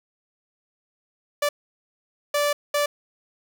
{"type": "tone bursts at uneven times", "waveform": "sawtooth", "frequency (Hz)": 583, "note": "D5", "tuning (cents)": -13, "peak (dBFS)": -16, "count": 3, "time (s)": [[1.42, 1.49], [2.34, 2.53], [2.74, 2.86]], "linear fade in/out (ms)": 5, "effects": []}